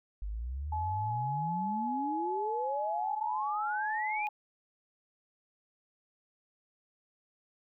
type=exponential sweep; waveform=sine; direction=up; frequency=48.15 to 2473 Hz; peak=-34 dBFS; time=0.22-4.27 s; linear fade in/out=0 ms
type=tone with vibrato; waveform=sine; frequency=850 Hz; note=G#5; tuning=40 cents sharp; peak=-32 dBFS; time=0.72-4.29 s; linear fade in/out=5 ms; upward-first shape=square; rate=1.3 Hz; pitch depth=14 cents each way
effects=none